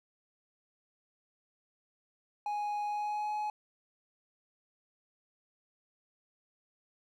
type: tone with pitch glide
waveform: triangle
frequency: 830.6 to 843.7 Hz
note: G#5 to G#5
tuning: 0 to +27 cents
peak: -30 dBFS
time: 2.46-3.5 s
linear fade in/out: 2 ms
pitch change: +27 cents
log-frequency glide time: 2.85-3.32 s
effects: none